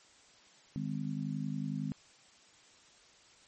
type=harmonic tone; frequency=51 Hz; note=G#1; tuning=31 cents flat; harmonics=3 / 4 / 5; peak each=-37 / -38 / -39 dBFS; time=0.76-1.92 s; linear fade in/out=0 ms; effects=white hiss -61 dBFS RMS until 3.47 s + MP3 32 kbps